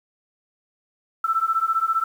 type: beating tone pair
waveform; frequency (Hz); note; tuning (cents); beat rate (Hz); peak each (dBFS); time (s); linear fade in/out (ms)
sine; 1320 / 1335; E6 / E6; +2 / +22; 15; -22; 1.24-2.04; 5
effects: 8-bit